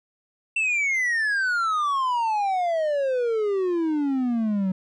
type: exponential sweep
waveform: triangle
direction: down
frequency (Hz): 2703 to 184.3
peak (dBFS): -19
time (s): 0.56-4.72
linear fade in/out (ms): 5
effects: resampled to 22050 Hz